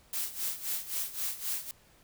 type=noise with tremolo; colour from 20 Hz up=blue; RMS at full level=-32 dBFS; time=0.13-1.71 s; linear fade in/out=2 ms; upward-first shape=sine; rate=3.8 Hz; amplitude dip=80%; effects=pink hiss -62 dBFS RMS until 2.03 s